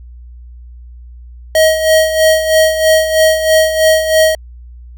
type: tone with tremolo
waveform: square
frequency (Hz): 633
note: D#5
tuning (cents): +30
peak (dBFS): -6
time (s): 1.55-4.35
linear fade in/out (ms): 2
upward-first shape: sine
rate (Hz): 3.1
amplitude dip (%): 65
effects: added 60 Hz sine -31 dBFS peak until 4.97 s